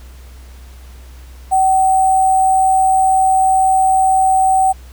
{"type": "tone with sample-and-hold", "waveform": "sine", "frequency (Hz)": 761, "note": "F#5", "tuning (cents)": 48, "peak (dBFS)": -9, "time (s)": [1.51, 4.73], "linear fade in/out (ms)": 20, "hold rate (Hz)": 8820, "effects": ["added 63 Hz sine -34 dBFS peak until 4.92 s", "pink hiss -46 dBFS RMS until 4.92 s"]}